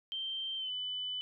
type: tone with pitch glide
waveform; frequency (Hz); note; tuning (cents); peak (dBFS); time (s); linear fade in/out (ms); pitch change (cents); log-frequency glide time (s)
sine; 3136 to 3000; G7 to F#7; 0 to +23; -35; 0.12-1.21; 0; -77; 0.57-0.71
effects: none